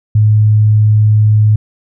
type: tone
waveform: sine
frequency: 106.9 Hz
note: A2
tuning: 49 cents flat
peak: -5 dBFS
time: 0.15-1.56 s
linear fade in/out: 5 ms
effects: none